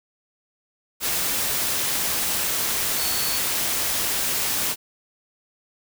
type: tone in noise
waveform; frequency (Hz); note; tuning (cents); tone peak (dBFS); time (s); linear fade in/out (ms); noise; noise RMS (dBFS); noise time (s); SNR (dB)
sine; 4435; C#8; 0; -30; 2.96-3.41; 50; white; -24; 1-4.76; -9
effects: none